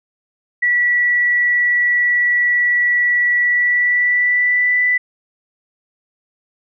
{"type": "tone with pitch glide", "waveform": "sine", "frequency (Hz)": [1947, 1984.5], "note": ["B6", "B6"], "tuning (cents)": [-25, 8], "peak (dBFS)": -12, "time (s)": [0.62, 4.98], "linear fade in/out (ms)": 10, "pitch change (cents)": 33, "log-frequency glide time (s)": [3.41, 4.83], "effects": []}